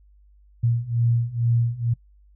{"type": "beating tone pair", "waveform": "sine", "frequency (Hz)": [116.54, 118.74], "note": ["A#2", "A#2"], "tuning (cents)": [0, 32], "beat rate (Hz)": 2.2, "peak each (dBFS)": [-23, -21], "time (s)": [0.63, 1.94], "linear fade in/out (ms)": 10, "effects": ["noise-tail reverb RT60 0.1 s tail -23 dB re dry", "added 50 Hz sine -51 dBFS peak until 2.35 s"]}